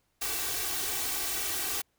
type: noise with comb filter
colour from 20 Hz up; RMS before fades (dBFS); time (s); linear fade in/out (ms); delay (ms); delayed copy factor
white; -32; 0.21-1.82; 10; 2.6; +0.9
effects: pink hiss -74 dBFS RMS until 1.98 s